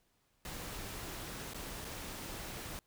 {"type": "noise with dropouts", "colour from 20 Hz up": "pink", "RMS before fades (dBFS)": -44, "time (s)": [0.45, 2.79], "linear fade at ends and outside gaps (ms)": 1, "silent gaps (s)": [[1.535, 1.545], [1.846, 1.85]], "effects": ["pink hiss -75 dBFS RMS until 2.86 s"]}